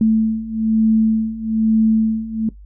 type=beating tone pair; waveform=sine; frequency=220 / 221.1 Hz; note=A3 / A3; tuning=0 / +9 cents; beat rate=1.1 Hz; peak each=-18 / -15 dBFS; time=0.01-2.49 s; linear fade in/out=2 ms; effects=noise-tail reverb RT60 0.1 s tail -17 dB re dry + added 50 Hz sine -37 dBFS peak until 2.65 s